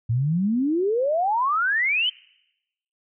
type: exponential sweep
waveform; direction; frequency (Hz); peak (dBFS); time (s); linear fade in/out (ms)
sine; up; 110 to 3136; -19; 0.09-2.1; 10
effects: noise-tail reverb RT60 0.9 s tail -24 dB re dry